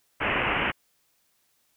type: low-pass noise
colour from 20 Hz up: white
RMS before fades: -26 dBFS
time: 0.2-0.72 s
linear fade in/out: 20 ms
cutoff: 2900 Hz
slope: 96 dB/octave
effects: white hiss -69 dBFS RMS until 1.76 s